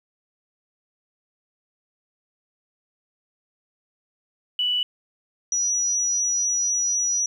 sine tone pair in turn, 2960 / 5852 Hz, F#7 / F#8, 0 / -20 cents, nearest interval octave, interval 1180 cents, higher second, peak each -20 dBFS, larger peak neither, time 4.59-4.83 / 5.52-7.26 s, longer second, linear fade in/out 2 ms, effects 9-bit

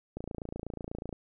click train, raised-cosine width 2 ms, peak -24 dBFS, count 28, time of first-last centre 0.17-1.127 s, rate 28.2 Hz, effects none

